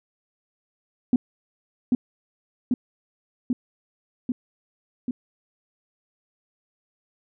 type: tone with echo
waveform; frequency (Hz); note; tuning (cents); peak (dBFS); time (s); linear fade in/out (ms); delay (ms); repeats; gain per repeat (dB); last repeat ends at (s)
sine; 248; B3; +7; -13; 1.13-1.16; 2; 790; 5; -2; 5.11
effects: tanh soft clip ceiling -9 dBFS